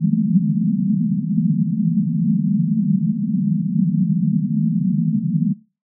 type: band-pass noise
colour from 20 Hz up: white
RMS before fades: -18 dBFS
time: 0-5.54 s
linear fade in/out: 20 ms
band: 150 to 230 Hz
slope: 96 dB/octave
effects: noise-tail reverb RT60 0.3 s tail -19 dB re dry